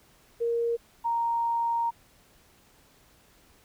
sine tone pair in turn, 467.4 / 931 Hz, A#4 / A#5, +5 / -2 cents, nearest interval octave, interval 1193 cents, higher second, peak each -24 dBFS, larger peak neither, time 0.4-0.77 / 1.04-1.91 s, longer second, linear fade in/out 20 ms, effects pink hiss -60 dBFS RMS until 3.64 s

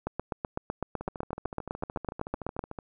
two click trains, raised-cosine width 1 ms, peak -16 / -23 dBFS, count 21 / 25, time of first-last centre 0.07-2.592 / 1.01-2.788 s, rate 7.93 / 13.5 Hz, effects none

